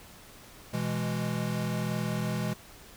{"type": "chord", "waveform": "square", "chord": "E major", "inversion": "second", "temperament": "equal", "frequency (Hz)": [123.47, 164.81, 207.7], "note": ["B2", "E3", "G#3"], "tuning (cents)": [0, 0, 0], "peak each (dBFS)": -34, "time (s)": [0.73, 2.54], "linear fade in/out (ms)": 10, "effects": ["pink hiss -51 dBFS RMS until 2.96 s"]}